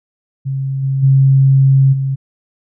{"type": "tone with level steps", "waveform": "sine", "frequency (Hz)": 135.2, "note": "C#3", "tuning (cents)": -43, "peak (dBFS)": [-16, -13, -6, -14], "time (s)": [0.45, 2.16], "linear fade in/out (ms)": 20, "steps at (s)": [0.82, 1.02, 1.92], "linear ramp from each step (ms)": 20, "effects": []}